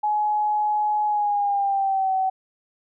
sine tone with pitch glide, 843 to 759.8 Hz, G#5 to F#5, +26 to +46 cents, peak -19 dBFS, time 0.03-2.3 s, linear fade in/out 10 ms, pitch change -180 cents, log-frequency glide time 1.06-2.13 s, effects none

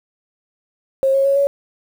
sine tone with pitch steps, 537 / 544.8 / 552.7 / 560.8 Hz, C5 / C#5 / C#5 / C#5, +45 / -30 / -5 / +20 cents, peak -12 dBFS, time 1.03-1.47 s, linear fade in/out 0 ms, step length 110 ms, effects 7-bit

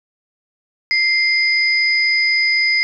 sine tone pair together, 2093 / 4978 Hz, C7 / D#8, 0 / 0 cents, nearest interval octave + minor third, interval 1500 cents, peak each -14 / -19 dBFS, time 0.91-2.83 s, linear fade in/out 0 ms, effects none

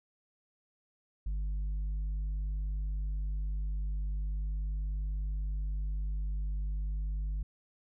sine tone with tanh clipping, 50.2 Hz, G1, 42 cents sharp, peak -32 dBFS, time 1.26-7.43 s, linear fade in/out 5 ms, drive 4 dB, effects none

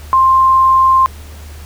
sine tone, 1053 Hz, C6, 11 cents sharp, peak -6 dBFS, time 0.13-1.06 s, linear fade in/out 0 ms, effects added 75 Hz sine -30 dBFS peak until 1.65 s + pink hiss -39 dBFS RMS until 1.65 s

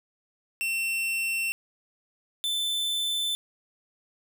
45% pulse tone pair in turn, 2700 / 3527 Hz, E7 / A7, +41 / +3 cents, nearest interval perfect fourth, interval 462 cents, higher second, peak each -26 dBFS, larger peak neither, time 0.61-1.52 / 2.44-3.35 s, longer neither, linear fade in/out 0 ms, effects none

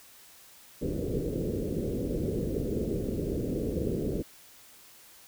white low-pass noise, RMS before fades -31 dBFS, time 0.81-4.23 s, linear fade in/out 20 ms, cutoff 490 Hz, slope 48 dB/octave, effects white hiss -54 dBFS RMS until 5.27 s

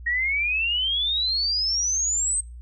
sine exponential sweep, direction up, 1872 to 8410 Hz, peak -21 dBFS, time 0.06-2.41 s, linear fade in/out 10 ms, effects noise-tail reverb RT60 0.3 s tail -26 dB re dry + added 60 Hz sine -37 dBFS peak until 2.61 s

